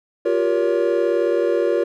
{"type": "chord", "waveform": "triangle", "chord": "G half-diminished seventh", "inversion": "third", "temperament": "just", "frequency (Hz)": [352.8, 392, 470.4, 564.5], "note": ["F4", "G4", "Bb4", "Db5"], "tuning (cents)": [18, 0, 16, 31], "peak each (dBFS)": [-19, -22, -19, -20], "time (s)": [0.25, 1.84], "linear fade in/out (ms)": 10, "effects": []}